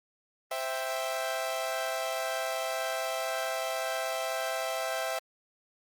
sawtooth chord, C major, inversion none, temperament equal, 523.3 / 659.3 / 784 Hz, C5 / E5 / G5, 0 / 0 / 0 cents, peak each -33 / -29 / -33 dBFS, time 0.51-5.19 s, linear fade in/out 5 ms, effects Opus 32 kbps

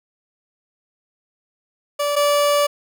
30% pulse tone pair in turn, 580 / 580 Hz, D5 / D5, -22 / -22 cents, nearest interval unison, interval 0 cents, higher neither, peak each -16 / -12 dBFS, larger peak second, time 1.99-2.16 / 2.16-2.67 s, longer second, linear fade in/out 10 ms, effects none

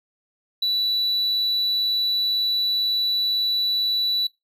triangle tone, 3951 Hz, B7, in tune, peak -17 dBFS, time 0.62-4.27 s, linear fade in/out 5 ms, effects noise-tail reverb RT60 0.2 s tail -22 dB re dry + tanh soft clip ceiling -13 dBFS

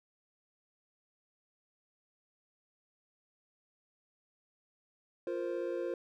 triangle chord, F suspended fourth, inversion none, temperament equal, 349.2 / 466.2 / 523.3 Hz, F4 / Bb4 / C5, 0 / 0 / 0 cents, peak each -35 / -38 / -36 dBFS, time 5.27-5.94 s, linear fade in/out 2 ms, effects none

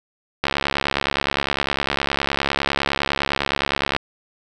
click train, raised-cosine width 0.3 ms, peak -3 dBFS, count 247, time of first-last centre 0.44-3.964 s, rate 69.8 Hz, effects none

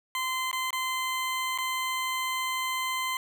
20% pulse tone with dropouts, 1034 Hz, C6, 21 cents flat, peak -23 dBFS, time 0.15-3.17 s, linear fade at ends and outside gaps 1 ms, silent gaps 0.514-0.529 / 0.706-0.729 / 1.577-1.585 s, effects none

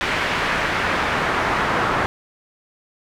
brown noise with band-pass filter sweep, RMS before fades -21 dBFS, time 0.01-2.06 s, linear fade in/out 0 ms, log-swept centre 2100 to 1300 Hz, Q 1.2, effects none

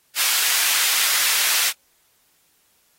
pink high-pass noise, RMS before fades -20 dBFS, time 0.15-1.73 s, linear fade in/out 50 ms, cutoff 1900 Hz, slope 12 dB/octave, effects white hiss -62 dBFS RMS until 2.98 s + AAC 48 kbps

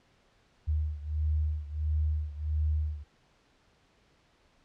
sine beating tone pair, 76 / 77.5 Hz, D#2 / D#2, -40 / -6 cents, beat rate 1.5 Hz, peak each -29 / -32 dBFS, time 0.67-3.04 s, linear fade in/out 20 ms, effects pink hiss -66 dBFS RMS until 4.64 s + low-pass 5000 Hz 12 dB/octave

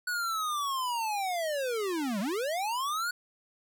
square linear two-way sweep, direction down then up, 1480 to 185 to 1480 Hz, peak -30 dBFS, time 0.07-3.11 s, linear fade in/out 5 ms, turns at 2.2 s, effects none

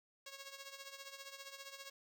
5% pulse tone with tremolo, 549 Hz, C#5, 17 cents flat, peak -35 dBFS, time 0.26-1.9 s, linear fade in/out 5 ms, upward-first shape triangle, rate 15 Hz, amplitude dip 75%, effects none

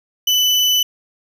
35% pulse tone, 2992 Hz, F#7, 19 cents sharp, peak -11 dBFS, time 0.27-0.83 s, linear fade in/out 5 ms, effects none

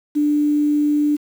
sine tone with quantisation, 295.5 Hz, D4, 11 cents sharp, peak -14 dBFS, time 0.15-1.17 s, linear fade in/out 20 ms, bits 7, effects none

